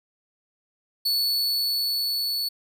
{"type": "tone with level ramp", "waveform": "45% pulse", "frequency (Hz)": 4435, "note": "C#8", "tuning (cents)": 0, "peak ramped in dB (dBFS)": [-20, -24], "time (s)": [1.05, 2.49], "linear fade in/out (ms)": 10, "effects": []}